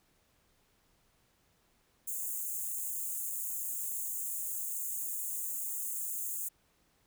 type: high-pass noise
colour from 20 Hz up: white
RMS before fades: -37 dBFS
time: 2.07-6.49 s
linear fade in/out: 10 ms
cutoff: 6600 Hz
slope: 96 dB/octave
effects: pink hiss -71 dBFS RMS until 7.06 s